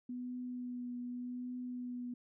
sine tone with vibrato, 246.9 Hz, B3, in tune, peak -39 dBFS, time 0.09-2.14 s, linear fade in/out 5 ms, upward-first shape triangle, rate 0.85 Hz, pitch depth 19 cents each way, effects none

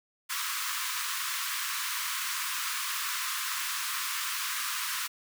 pink high-pass noise, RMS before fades -33 dBFS, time 0.29-5.08 s, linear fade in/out 20 ms, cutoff 1000 Hz, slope 96 dB/octave, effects none

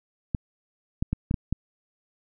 clicks, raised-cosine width 5 ms, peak -12 dBFS, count 6, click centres 0.348 / 1.025 / 1.13 / 1.311 / 1.342 / 1.526 s, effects none

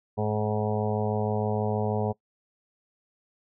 harmonic tone, 106.3 Hz, G#2, 41 cents sharp, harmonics 1 / 2 / 4 / 5 / 6 / 7 / 8 / 9, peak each -29 / -31 / -30 / -34 / -36 / -34 / -39 / -39 dBFS, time 0.17-2.13 s, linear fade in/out 20 ms, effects noise-tail reverb RT60 0.1 s tail -22 dB re dry

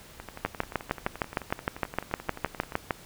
two click trains, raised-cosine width 0.5 ms, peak -10 / -23 dBFS, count 17 / 30, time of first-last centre 0.45-2.908 / 0.2-2.722 s, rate 6.51 / 11.5 Hz, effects pink hiss -50 dBFS RMS until 3.05 s

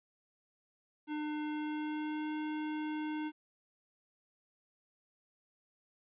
square tone with pitch glide, 301.7 to 305.7 Hz, D4 to D#4, +47 to -30 cents, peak -36 dBFS, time 1.07-3.32 s, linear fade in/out 50 ms, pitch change +23 cents, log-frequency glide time 1.43-2.33 s, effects resampled to 8000 Hz + 12-bit

